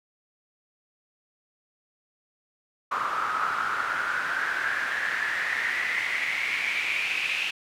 pink noise with band-pass filter sweep, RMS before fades -28 dBFS, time 2.91-7.51 s, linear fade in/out 10 ms, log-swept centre 1200 to 2600 Hz, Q 7.3, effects none

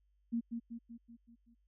sine tone with echo, 233.1 Hz, A#3, in tune, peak -31 dBFS, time 0.32-0.41 s, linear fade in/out 20 ms, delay 190 ms, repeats 6, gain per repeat -5 dB, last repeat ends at 1.55 s, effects added 50 Hz sine -70 dBFS peak until 1.67 s

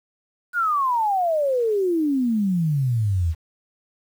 sine exponential sweep, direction down, 1480 to 77.3 Hz, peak -18 dBFS, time 0.53-3.35 s, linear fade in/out 50 ms, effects 8-bit

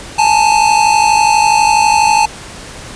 square tone pair together, 842 / 894.2 Hz, G#5 / A5, +24 / +28 cents, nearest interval minor second, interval 104 cents, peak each -11 dBFS, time 0.18-2.26 s, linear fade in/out 10 ms, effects pink hiss -30 dBFS RMS until 2.95 s + resampled to 22050 Hz

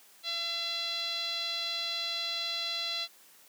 5% pulse tone with low-pass filter, 677 Hz, E5, 46 cents sharp, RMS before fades -34 dBFS, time 0.23-3.08 s, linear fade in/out 50 ms, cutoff 3900 Hz, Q 6, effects white hiss -58 dBFS RMS until 3.48 s + high-pass 200 Hz 12 dB/octave

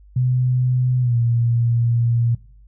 sine tone with pitch glide, 126.2 to 117.75 Hz, B2 to A#2, +38 to +18 cents, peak -15 dBFS, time 0.16-2.35 s, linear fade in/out 5 ms, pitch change -120 cents, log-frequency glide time 1-1.16 s, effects noise-tail reverb RT60 0.5 s tail -19 dB re dry + added 50 Hz sine -44 dBFS peak until 2.67 s

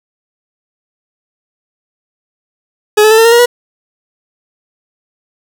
40% pulse tone with pitch steps, 422.1 / 432 / 442.1 / 452.4 / 463 / 473.8 / 484.9 Hz, G#4 / A4 / A4 / A4 / A#4 / A#4 / B4, +28 / -32 / +8 / +48 / -12 / +28 / -32 cents, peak -3 dBFS, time 2.97-3.46 s, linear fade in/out 10 ms, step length 70 ms, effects none

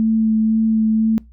sine tone with vibrato, 220.5 Hz, A3, 4 cents sharp, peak -13 dBFS, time 0-1.18 s, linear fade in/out 0 ms, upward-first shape sine, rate 2 Hz, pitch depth 12 cents each way, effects noise-tail reverb RT60 0.2 s tail -24 dB re dry + added 60 Hz sine -42 dBFS peak until 1.32 s

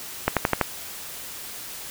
accelerating click train, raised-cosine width 0.5 ms, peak -3 dBFS, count 5, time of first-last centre 0.28-0.613 s, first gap 87 ms, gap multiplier 0.97, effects white hiss -37 dBFS RMS until 1.9 s

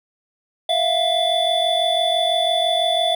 triangle tone cluster, 660 / 706 / 3466 Hz, E5 / F5 / A7, +2 / +19 / -27 cents, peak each -19 dBFS, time 0.69-3.15 s, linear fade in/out 5 ms, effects none

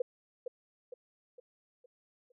sine tone with echo, 496.4 Hz, B4, 9 cents sharp, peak -27 dBFS, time 0-0.02 s, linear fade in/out 5 ms, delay 460 ms, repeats 5, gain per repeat -7 dB, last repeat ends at 2.32 s, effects none

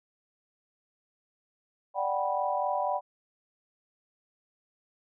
sine chord, G major seventh, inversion second, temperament equal with one note detuned, 587.3 / 740 / 784 / 981.5 Hz, D5 / F#5 / G5 / B5, 0 / 0 / 0 / -11 cents, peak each -32 dBFS, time 1.94-3.01 s, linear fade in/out 50 ms, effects none

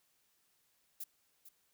violet noise with echo, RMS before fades -43 dBFS, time 1-1.04 s, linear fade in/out 5 ms, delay 450 ms, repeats 1, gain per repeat -12 dB, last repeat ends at 1.49 s, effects white hiss -75 dBFS RMS until 1.73 s

